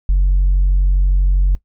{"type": "tone", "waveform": "sine", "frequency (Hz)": 46.25, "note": "F#1", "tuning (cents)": 0, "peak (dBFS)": -8, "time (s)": [0.09, 1.55], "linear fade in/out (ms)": 0, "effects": ["noise-tail reverb RT60 0.1 s tail -18 dB re dry", "tanh soft clip ceiling -8 dBFS"]}